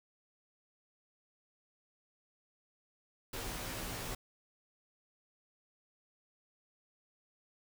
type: noise with comb filter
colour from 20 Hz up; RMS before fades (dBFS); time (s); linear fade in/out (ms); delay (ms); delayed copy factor
pink; -41; 3.33-4.15; 5; 14; -0.95
effects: none